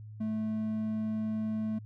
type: tone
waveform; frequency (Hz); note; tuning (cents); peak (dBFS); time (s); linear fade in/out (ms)
triangle; 217.6; A3; -19; -28; 0.2-1.79; 10
effects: added 107 Hz sine -43 dBFS peak until 1.85 s